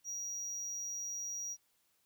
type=tone; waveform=triangle; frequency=5750 Hz; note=F8; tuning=50 cents sharp; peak=-37 dBFS; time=0.04-1.57 s; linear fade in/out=50 ms; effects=white hiss -75 dBFS RMS until 2.05 s